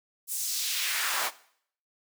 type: noise with high-pass filter sweep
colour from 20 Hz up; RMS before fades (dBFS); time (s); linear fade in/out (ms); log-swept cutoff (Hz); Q
pink; -30; 0.27-1.31; 50; 9500 to 770; 1.3
effects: noise-tail reverb RT60 0.6 s tail -18 dB re dry